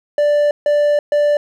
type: tone bursts at uneven times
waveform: triangle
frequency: 587.3 Hz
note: D5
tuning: in tune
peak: -9 dBFS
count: 3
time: 0.18-0.51 / 0.66-0.99 / 1.12-1.37 s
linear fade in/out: 2 ms
effects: none